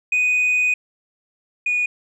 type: tone pair in turn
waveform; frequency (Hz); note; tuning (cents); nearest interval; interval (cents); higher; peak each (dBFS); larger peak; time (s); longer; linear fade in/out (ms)
sine; 2489 / 2460; D#7 / D#7; 0 / -20; unison; 20; first; -13 / -16; first; 0.12-0.74 / 1.66-1.86; first; 5
effects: tanh soft clip ceiling -14 dBFS